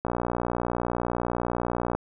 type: click train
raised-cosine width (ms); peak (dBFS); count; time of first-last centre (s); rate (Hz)
1; -12; 115; 0.05-1.95; 60
effects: none